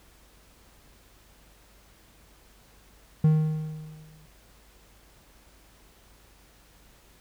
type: tone with exponential decay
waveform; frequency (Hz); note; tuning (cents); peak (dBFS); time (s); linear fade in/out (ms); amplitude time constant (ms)
triangle; 155.56; D#3; 0; -13; 3.24-4.26; 5; 220
effects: added 50 Hz sine -58 dBFS peak until 7.2 s + pink hiss -58 dBFS RMS until 7.2 s